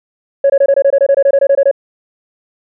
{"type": "tone bursts", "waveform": "sine", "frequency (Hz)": 554.4, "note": "C#5", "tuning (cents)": 0, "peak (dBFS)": -4, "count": 16, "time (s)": [0.44, 1.713], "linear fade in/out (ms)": 5, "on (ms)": 58, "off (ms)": 23, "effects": ["tanh soft clip ceiling -3 dBFS"]}